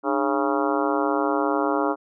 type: harmonic tone with a mistuned harmonic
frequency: 137.7 Hz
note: C#3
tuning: 11 cents flat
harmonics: 2 / 3 / 4 / 5 / 6 / 7 / 8 / 9 / 10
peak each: -25 / -27 / -28 / -29 / -30 / -30 / -31 / -32 / -32 dBFS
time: 0.03-1.96 s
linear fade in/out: 50 ms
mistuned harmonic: 2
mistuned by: +140 cents
effects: none